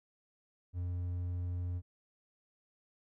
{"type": "tone", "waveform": "triangle", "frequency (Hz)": 88.7, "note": "F2", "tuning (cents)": 27, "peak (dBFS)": -32, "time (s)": [0.73, 1.82], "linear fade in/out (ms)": 50, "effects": []}